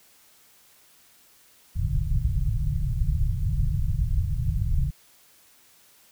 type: low-pass noise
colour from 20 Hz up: pink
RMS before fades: -24 dBFS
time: 1.75-4.91 s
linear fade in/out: 20 ms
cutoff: 160 Hz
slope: 96 dB/octave
effects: white hiss -57 dBFS RMS until 6.11 s